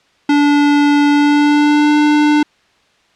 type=tone with pitch glide; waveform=square; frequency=290 to 298 Hz; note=D4 to D4; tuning=-22 to +25 cents; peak=-9 dBFS; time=0.29-2.43 s; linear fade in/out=5 ms; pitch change=+47 cents; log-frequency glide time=1.1-1.96 s; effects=white hiss -54 dBFS RMS until 3.15 s + low-pass 4000 Hz 12 dB/octave